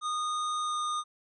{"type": "tone with pitch glide", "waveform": "square", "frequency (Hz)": [1231, 1223.9], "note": ["D#6", "D#6"], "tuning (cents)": [-19, -29], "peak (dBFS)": -30, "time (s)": [0.01, 1.04], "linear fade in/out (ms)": 50, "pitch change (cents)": -10, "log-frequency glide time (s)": [0.62, 0.77], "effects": ["resampled to 22050 Hz"]}